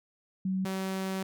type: tone pair in turn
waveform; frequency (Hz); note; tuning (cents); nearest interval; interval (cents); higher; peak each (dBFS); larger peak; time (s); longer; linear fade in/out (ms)
sine / sawtooth; 188.7 / 190.45; F#3 / G3; +34 / -50; unison; 16; second; -27; neither; 0.45-0.65 / 0.65-1.23; second; 5
effects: none